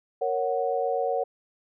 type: chord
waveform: sine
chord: F# major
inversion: first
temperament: equal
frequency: 466.2 / 554.4 / 740 Hz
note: A#4 / C#5 / F#5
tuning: 0 / 0 / 0 cents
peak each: -28 dBFS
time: 0.21-1.24 s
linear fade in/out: 10 ms
effects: none